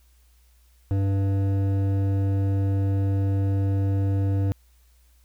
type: tone with hard clipping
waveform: sine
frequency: 98 Hz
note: G2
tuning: in tune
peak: -22 dBFS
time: 0.91-4.52 s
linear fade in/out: 0 ms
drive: 11 dB
effects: added 60 Hz sine -55 dBFS peak until 5.24 s + white hiss -65 dBFS RMS until 5.24 s